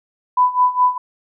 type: tone with tremolo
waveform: sine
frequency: 997 Hz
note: B5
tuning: 16 cents sharp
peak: -9 dBFS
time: 0.37-0.98 s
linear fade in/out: 5 ms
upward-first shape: sine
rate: 4.8 Hz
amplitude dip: 85%
effects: none